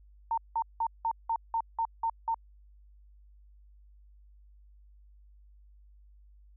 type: tone bursts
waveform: sine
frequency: 911 Hz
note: A#5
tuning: 40 cents flat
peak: -26 dBFS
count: 9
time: 0.31-2.344 s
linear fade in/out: 2 ms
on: 66 ms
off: 180 ms
effects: added 50 Hz sine -54 dBFS peak until 6.56 s